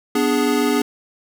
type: chord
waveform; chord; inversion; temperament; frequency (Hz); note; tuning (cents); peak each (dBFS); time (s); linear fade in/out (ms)
square; G# diminished; first; equal; 246.9 / 293.7 / 415.3; B3 / D4 / G#4; 0 / 0 / 0; -21; 0.15-0.82; 5
effects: none